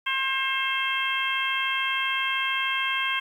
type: harmonic tone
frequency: 533 Hz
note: C5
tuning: 32 cents sharp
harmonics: 2 / 3 / 4 / 5 / 6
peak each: -30 / -30 / -30 / -30 / -30 dBFS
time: 0.06-3.2 s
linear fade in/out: 10 ms
effects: 9-bit